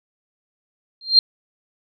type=tone with exponential growth; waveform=sine; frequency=4186 Hz; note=C8; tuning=in tune; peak=-4 dBFS; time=1.01-1.19 s; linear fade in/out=2 ms; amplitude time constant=38 ms; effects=none